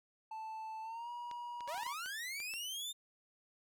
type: tone with pitch glide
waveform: triangle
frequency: 880 to 959.6 Hz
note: A5 to A#5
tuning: 0 to +50 cents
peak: -40 dBFS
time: 0.31-1.93 s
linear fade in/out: 5 ms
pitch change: +150 cents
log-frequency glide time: 0.82-1.1 s
type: clicks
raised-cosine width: 0.2 ms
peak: -33 dBFS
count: 10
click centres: 1.313 / 1.607 / 1.677 / 1.745 / 1.778 / 1.832 / 1.865 / 2.06 / 2.402 / 2.538 s
type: linear sweep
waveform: sawtooth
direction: up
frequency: 523.3 to 3652 Hz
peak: -37 dBFS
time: 1.67-2.93 s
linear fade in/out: 20 ms
effects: none